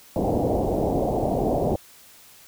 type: low-pass noise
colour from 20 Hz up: white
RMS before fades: -23 dBFS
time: 0.16-1.76 s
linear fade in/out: 2 ms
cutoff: 750 Hz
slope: 48 dB/octave
effects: white hiss -50 dBFS RMS until 2.47 s